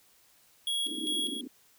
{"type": "tone with tremolo", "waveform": "square", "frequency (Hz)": 3322, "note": "G#7", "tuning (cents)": 0, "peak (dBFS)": -29, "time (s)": [0.67, 1.41], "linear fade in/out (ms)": 2, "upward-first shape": "square", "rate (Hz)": 2.5, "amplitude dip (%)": 55}
{"type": "band-pass noise", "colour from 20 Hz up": "white", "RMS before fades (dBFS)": -40, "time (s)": [0.86, 1.48], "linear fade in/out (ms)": 10, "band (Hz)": [240, 350], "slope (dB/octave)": 48}
{"effects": ["white hiss -63 dBFS RMS until 1.78 s"]}